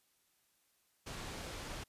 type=low-pass noise; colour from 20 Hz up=pink; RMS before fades=-45 dBFS; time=1.06-1.84 s; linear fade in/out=10 ms; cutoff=7800 Hz; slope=12 dB/octave; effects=white hiss -75 dBFS RMS until 1.88 s + resampled to 32000 Hz